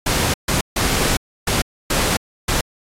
pink noise bursts at uneven times, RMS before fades -18 dBFS, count 6, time 0.06-0.34 / 0.48-0.61 / 0.76-1.17 / 1.47-1.62 / 1.9-2.17 / 2.48-2.61 s, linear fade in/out 5 ms, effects low-pass 12000 Hz 12 dB/octave + AAC 48 kbps

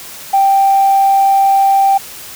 sine tone, 784 Hz, G5, in tune, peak -6 dBFS, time 0.33-1.98 s, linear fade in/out 10 ms, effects tanh soft clip ceiling -2 dBFS + white hiss -31 dBFS RMS until 2.35 s

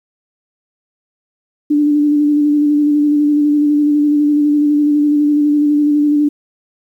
sine tone with vibrato, 294.7 Hz, D4, 6 cents sharp, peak -9 dBFS, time 1.7-6.29 s, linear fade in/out 10 ms, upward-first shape square, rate 12 Hz, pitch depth 18 cents each way, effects 8-bit

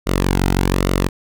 sawtooth tone with flanger, 46.25 Hz, F#1, in tune, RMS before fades -17 dBFS, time 0.06-1.09 s, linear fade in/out 20 ms, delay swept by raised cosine 1.2 to 1.78 ms, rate 1.2 Hz, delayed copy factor -0.6, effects none

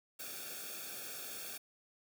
white noise with comb filter, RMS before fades -45 dBFS, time 0.19-1.58 s, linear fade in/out 10 ms, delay 1 ms, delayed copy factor -0.9, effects none

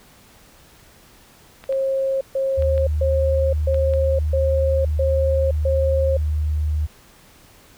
clicks, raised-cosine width 0.3 ms, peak -23 dBFS, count 6, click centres 1.64 / 1.725 / 2.623 / 2.779 / 3.744 / 3.937 s
sine tone bursts, 537 Hz, C5, 45 cents sharp, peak -18 dBFS, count 7, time 1.69-6.17 s, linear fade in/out 5 ms, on 520 ms, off 140 ms
sine tone, 75.9 Hz, D#2, 42 cents flat, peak -18 dBFS, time 2.57-6.87 s, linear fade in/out 20 ms
effects pink hiss -50 dBFS RMS until 7.77 s

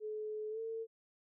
sine tone with pitch glide, 428.6 to 450.7 Hz, A4 to A4, -45 to +42 cents, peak -38 dBFS, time 0-0.87 s, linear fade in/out 50 ms, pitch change +87 cents, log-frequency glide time 0.5-0.6 s, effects none

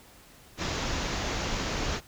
pink low-pass noise, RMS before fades -31 dBFS, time 0.57-2.01 s, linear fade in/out 50 ms, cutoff 7000 Hz, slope 96 dB/octave, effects pink hiss -54 dBFS RMS until 2.07 s

